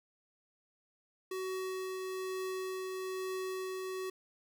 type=tone with tremolo; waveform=square; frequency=375.3 Hz; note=F#4; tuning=25 cents sharp; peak=-36 dBFS; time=1.31-4.1 s; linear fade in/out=5 ms; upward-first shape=triangle; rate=1.1 Hz; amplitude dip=25%; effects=11-bit